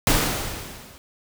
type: noise with level ramp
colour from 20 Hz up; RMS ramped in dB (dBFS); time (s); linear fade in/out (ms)
pink; -17 to -47; 0.07-0.98; 0
effects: none